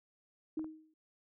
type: tone with exponential decay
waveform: sine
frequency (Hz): 314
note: D#4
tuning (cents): +16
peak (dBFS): -32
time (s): 0.57-0.94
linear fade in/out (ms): 5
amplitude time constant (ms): 79
type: clicks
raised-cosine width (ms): 1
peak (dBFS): -37 / -38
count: 2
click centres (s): 0.594 / 0.644
effects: none